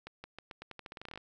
accelerating click train, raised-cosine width 0.3 ms, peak -28 dBFS, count 17, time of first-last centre 0.07-1.176 s, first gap 170 ms, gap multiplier 0.86, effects none

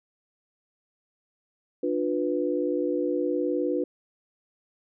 sine chord, B diminished, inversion first, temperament just, 296.3 / 355.6 / 493.9 Hz, D4 / F4 / B4, +15 / +31 / 0 cents, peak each -28 dBFS, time 1.83-3.84 s, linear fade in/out 5 ms, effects none

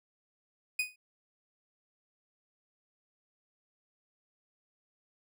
40% pulse tone with exponential decay, 2489 Hz, D#7, in tune, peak -25 dBFS, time 0.79-0.96 s, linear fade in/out 5 ms, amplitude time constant 36 ms, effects none

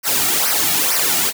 white noise with flanger, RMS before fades -17 dBFS, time 0.03-1.33 s, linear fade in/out 50 ms, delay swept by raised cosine 0.27 to 1.97 ms, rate 2.2 Hz, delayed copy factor -0.75, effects none

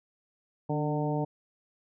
harmonic tone with a mistuned harmonic, 150 Hz, D3, 37 cents sharp, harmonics 1 / 2 / 3 / 4 / 5 / 6, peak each -30 / -33 / -35 / -36 / -37 / -38 dBFS, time 0.69-1.25 s, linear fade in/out 10 ms, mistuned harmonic 2, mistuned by -37 cents, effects none

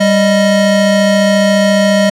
square tone pair together, 196.6 / 624.2 Hz, G3 / D#5, +5 / +5 cents, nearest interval octave + minor sixth, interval 2000 cents, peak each -11 dBFS, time 0-2.1 s, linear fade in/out 10 ms, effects low-pass 8000 Hz 12 dB/octave

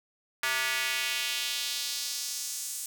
square tone with high-pass filter sweep, 130.81 Hz, C3, in tune, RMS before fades -32 dBFS, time 0.43-2.86 s, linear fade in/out 2 ms, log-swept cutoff 1600 to 8100 Hz, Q 1.6, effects none

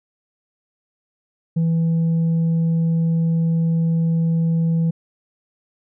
triangle tone with tanh clipping, 164.81 Hz, E3, in tune, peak -16 dBFS, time 1.56-4.91 s, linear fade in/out 10 ms, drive 7 dB, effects none

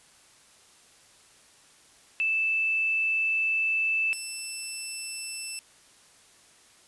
sine / 5% pulse tone pair in turn, 2637 / 2660 Hz, E7 / E7, 0 / +15 cents, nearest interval unison, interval 15 cents, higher second, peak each -23 dBFS, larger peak neither, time 2.2-4.13 / 4.13-5.59 s, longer first, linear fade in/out 0 ms, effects white hiss -57 dBFS RMS until 6.87 s + resampled to 24000 Hz

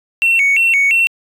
triangle tone with vibrato, 2457 Hz, D#7, 22 cents flat, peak -7 dBFS, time 0.22-1.07 s, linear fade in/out 0 ms, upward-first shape square, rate 2.9 Hz, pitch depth 170 cents each way, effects tanh soft clip ceiling -5 dBFS

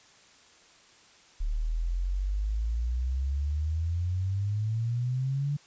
sine exponential sweep, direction up, 36.28 to 146.83 Hz, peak -26 dBFS, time 1.4-5.57 s, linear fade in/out 10 ms, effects white hiss -57 dBFS RMS until 5.66 s + resampled to 16000 Hz

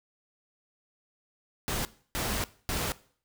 pink noise bursts at uneven times, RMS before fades -31 dBFS, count 3, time 1.68-1.85 / 2.15-2.44 / 2.69-2.92 s, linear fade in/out 0 ms, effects noise-tail reverb RT60 0.5 s tail -19 dB re dry

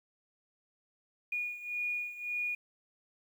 sine beating tone pair, 2445 / 2446.8 Hz, D#7 / D#7, -31 / -30 cents, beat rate 1.8 Hz, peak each -35 / -39 dBFS, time 1.32-2.55 s, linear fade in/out 5 ms, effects 10-bit

